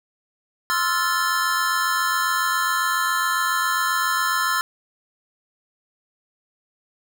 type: chord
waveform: square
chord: F major seventh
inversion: second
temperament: just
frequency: 1047.7 / 1309.6 / 1396.9 / 1746.1 Hz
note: C6 / E6 / F6 / A6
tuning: +2 / -12 / 0 / -14 cents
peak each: -26 dBFS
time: 0.7-4.61 s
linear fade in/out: 0 ms
effects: none